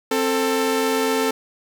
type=tone pair together; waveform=sawtooth; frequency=263.9 / 443.8 Hz; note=C4 / A4; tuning=+15 / +15 cents; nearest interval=major sixth; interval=900 cents; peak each=-19 / -16 dBFS; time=0.11-1.31 s; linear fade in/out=5 ms; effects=none